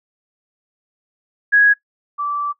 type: tone pair in turn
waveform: sine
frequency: 1661.2 / 1162.6 Hz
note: G#6 / D6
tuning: 0 / -18 cents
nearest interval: tritone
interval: 618 cents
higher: first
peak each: -8 / -19 dBFS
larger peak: first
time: 1.52-1.74 / 2.18-2.53 s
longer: second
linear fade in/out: 20 ms
effects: noise-tail reverb RT60 0.1 s tail -19 dB re dry